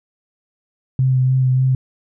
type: tone with vibrato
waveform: sine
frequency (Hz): 129.7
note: C3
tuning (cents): -15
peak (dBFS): -12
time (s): 0.99-1.75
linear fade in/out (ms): 2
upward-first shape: sine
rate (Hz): 3.4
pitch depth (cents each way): 18
effects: none